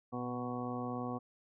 harmonic tone with a mistuned harmonic, 123.47 Hz, B2, in tune, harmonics 1 / 2 / 3 / 4 / 5 / 6 / 7 / 8 / 9, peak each -44 / -39 / -48 / -44 / -53 / -44 / -53 / -52 / -45 dBFS, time 0.12-1.19 s, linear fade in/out 20 ms, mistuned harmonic 1, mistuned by -30 cents, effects none

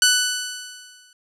10% pulse tone with exponential decay, 1490 Hz, F#6, 12 cents sharp, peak -3 dBFS, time 0.02-1.13 s, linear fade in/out 2 ms, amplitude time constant 240 ms, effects low-pass 12000 Hz 12 dB/octave

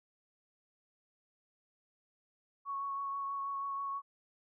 sine tone with vibrato, 1108.7 Hz, C#6, in tune, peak -35 dBFS, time 2.65-4.02 s, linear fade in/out 50 ms, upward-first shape triangle, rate 6.2 Hz, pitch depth 16 cents each way, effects none

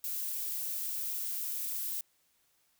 violet noise, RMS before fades -36 dBFS, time 0.04-2.01 s, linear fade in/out 2 ms, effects white hiss -72 dBFS RMS until 2.79 s

